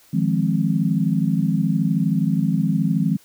sine chord, F minor seventh, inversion third, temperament equal, 155.56 / 174.61 / 207.7 / 261.6 Hz, Eb3 / F3 / Ab3 / C4, 0 / 0 / 0 / 0 cents, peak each -22 / -21 / -22 / -25 dBFS, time 0.13-3.17 s, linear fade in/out 10 ms, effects white hiss -53 dBFS RMS until 3.24 s

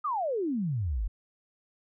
sine exponential sweep, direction down, 1280 to 43.46 Hz, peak -27 dBFS, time 0.04-1.08 s, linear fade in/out 10 ms, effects none

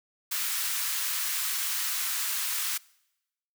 white high-pass noise, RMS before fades -30 dBFS, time 0.31-2.78 s, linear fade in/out 10 ms, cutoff 1100 Hz, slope 24 dB/octave, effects noise-tail reverb RT60 0.9 s tail -24 dB re dry

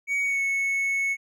triangle tone with pitch glide, 2248 to 2204 Hz, C#7 to C#7, +24 to -11 cents, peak -21 dBFS, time 0.07-1.17 s, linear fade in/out 50 ms, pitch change -35 cents, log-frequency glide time 0.23-0.41 s, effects none

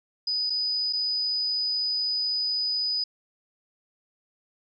sine tone with dropouts, 4978 Hz, D#8, in tune, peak -24 dBFS, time 0.27-3.04 s, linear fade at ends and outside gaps 5 ms, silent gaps 0.498-0.502 / 0.927-0.932 s, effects none

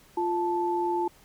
sine tone pair together, 349.2 / 876.4 Hz, F4 / A5, 0 / -7 cents, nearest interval octave + major third, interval 1593 cents, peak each -27 dBFS, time 0.17-1.08 s, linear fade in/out 5 ms, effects pink hiss -57 dBFS RMS until 1.24 s

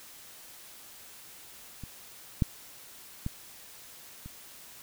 clicks, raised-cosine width 5 ms, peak -28 / -11 / -19 / -30 dBFS, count 4, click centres 1.837 / 2.422 / 3.264 / 4.26 s, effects white hiss -50 dBFS RMS until 4.82 s

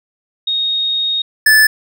sine / square tone pair in turn, 3729 / 1741.7 Hz, A#7 / A6, 0 / -18 cents, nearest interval octave + minor second, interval 1318 cents, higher first, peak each -14 / -7 dBFS, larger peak second, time 0.47-1.22 / 1.46-1.67 s, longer first, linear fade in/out 5 ms, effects none

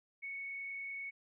sine tone with frequency modulation, 2217 Hz, C#7, in tune, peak -40 dBFS, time 0.22-1.11 s, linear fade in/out 20 ms, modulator 30.4 Hz, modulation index 0.52, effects none

